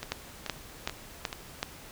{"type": "two click trains", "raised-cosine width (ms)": 0.2, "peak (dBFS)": [-12, -18], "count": [5, 4], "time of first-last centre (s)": [[0.12, 1.629], [0.03, 1.329]], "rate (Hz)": [2.65, 2.31], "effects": ["pink hiss -48 dBFS RMS until 1.91 s"]}